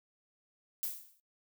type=noise with exponential decay; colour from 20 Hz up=violet; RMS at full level=-33 dBFS; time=0.83-1.2 s; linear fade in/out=0 ms; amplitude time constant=79 ms; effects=noise-tail reverb RT60 0.1 s tail -21 dB re dry